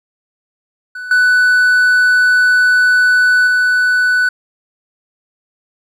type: tone with level steps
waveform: triangle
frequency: 1491 Hz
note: F#6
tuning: 13 cents sharp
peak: -22 / -6 / -8 dBFS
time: 0.95-4.29 s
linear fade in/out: 5 ms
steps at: 1.11 / 3.47 s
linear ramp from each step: 2 ms
effects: none